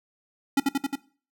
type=tone with echo; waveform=square; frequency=277.2 Hz; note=C#4; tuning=in tune; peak=-18 dBFS; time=0.57-0.6 s; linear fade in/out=5 ms; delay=89 ms; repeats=4; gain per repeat=-2 dB; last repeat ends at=0.956 s; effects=noise-tail reverb RT60 0.4 s tail -19 dB re dry